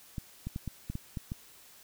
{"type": "clicks", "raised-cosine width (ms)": 5, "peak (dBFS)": -23, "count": 8, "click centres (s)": [0.182, 0.47, 0.561, 0.677, 0.9, 0.954, 1.172, 1.319], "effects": ["white hiss -56 dBFS RMS until 1.83 s"]}